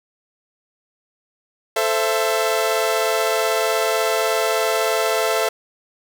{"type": "chord", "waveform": "sawtooth", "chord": "A minor", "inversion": "none", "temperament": "equal with one note detuned", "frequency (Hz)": [440, 523.3, 668.1], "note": ["A4", "C5", "E5"], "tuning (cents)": [0, 0, 23], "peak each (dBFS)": [-18, -20, -17], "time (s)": [1.76, 5.49], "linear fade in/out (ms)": 5, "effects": []}